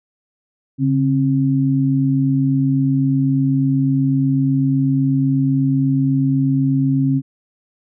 sine tone pair together, 139.9 / 268 Hz, C#3 / C4, +16 / +42 cents, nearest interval major seventh, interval 1126 cents, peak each -16 dBFS, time 0.78-7.22 s, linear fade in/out 50 ms, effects none

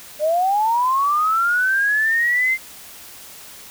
sine linear sweep, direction up, 587.3 to 2104 Hz, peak -15 dBFS, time 0.19-2.58 s, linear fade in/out 50 ms, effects white hiss -40 dBFS RMS until 3.7 s

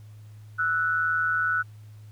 sine tone pair together, 1318.5 / 1480 Hz, E6 / F#6, 0 / 0 cents, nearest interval major second, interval 200 cents, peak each -28 / -23 dBFS, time 0.58-1.63 s, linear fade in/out 20 ms, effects added 106 Hz sine -43 dBFS peak until 2.11 s + pink hiss -62 dBFS RMS until 2.11 s

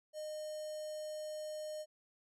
square tone with notch filter, 613 Hz, D#5, 26 cents flat, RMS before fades -43 dBFS, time 0.13-1.86 s, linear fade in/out 50 ms, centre 2100 Hz, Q 0.53, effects low-pass 10000 Hz 12 dB/octave

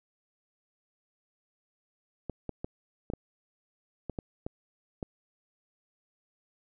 clicks, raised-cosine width 2 ms, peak -21 dBFS, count 9, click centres 2.297 / 2.493 / 2.645 / 3.101 / 3.136 / 4.097 / 4.188 / 4.465 / 5.028 s, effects none

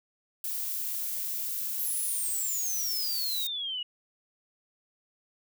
violet noise, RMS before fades -33 dBFS, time 0.44-3.47 s, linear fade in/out 2 ms
sine exponential sweep, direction down, 11840 to 2871 Hz, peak -31 dBFS, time 1.79-3.83 s, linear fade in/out 5 ms
effects none

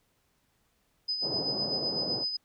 sine tone with tremolo, 5010 Hz, D#8, 11 cents sharp, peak -27 dBFS, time 1.08-2.37 s, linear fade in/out 10 ms, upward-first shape sine, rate 7.9 Hz, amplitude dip 50%
white band-pass noise, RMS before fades -37 dBFS, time 1.21-2.25 s, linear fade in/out 50 ms, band 110 to 670 Hz, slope 24 dB/octave
effects pink hiss -72 dBFS RMS until 2.44 s

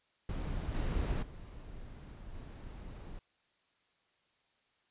brown noise with level steps, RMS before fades -37 / -33 / -48 / -46 dBFS, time 0.29-3.19 s, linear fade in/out 2 ms, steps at 0.74 / 1.22 / 2.34 s, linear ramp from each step 10 ms, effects white hiss -74 dBFS RMS until 4.9 s + resampled to 8000 Hz

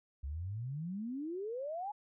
sine exponential sweep, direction up, 65.41 to 854 Hz, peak -37 dBFS, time 0.23-1.92 s, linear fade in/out 10 ms, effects none

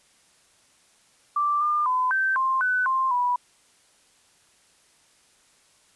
sine tone with pitch steps, 1174 / 1202 / 1013 / 1553 / 1053 / 1500 / 1052 / 981 Hz, D6 / D6 / B5 / G6 / C6 / F#6 / C6 / B5, -1 / +40 / +44 / -17 / +11 / +23 / +9 / -12 cents, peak -20 dBFS, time 1.36-3.36 s, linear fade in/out 5 ms, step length 250 ms, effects white hiss -60 dBFS RMS until 5.95 s + resampled to 24000 Hz

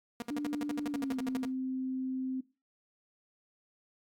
sawtooth tone bursts, 236.7 Hz, A#3, 27 cents sharp, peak -31 dBFS, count 16, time 0.2-1.452 s, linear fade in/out 2 ms, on 22 ms, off 60 ms
sine tone with pitch glide, 293.7 to 260.1 Hz, D4 to C4, 0 to -10 cents, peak -32 dBFS, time 0.3-2.41 s, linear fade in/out 10 ms, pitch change -210 cents, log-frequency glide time 0.89-1.16 s
effects noise-tail reverb RT60 0.3 s tail -19 dB re dry + AAC 64 kbps

